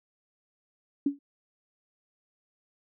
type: tone with exponential decay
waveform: sine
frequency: 282.3 Hz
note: C#4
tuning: 32 cents sharp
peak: -19 dBFS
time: 1.06-1.19 s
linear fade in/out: 5 ms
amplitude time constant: 27 ms
effects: none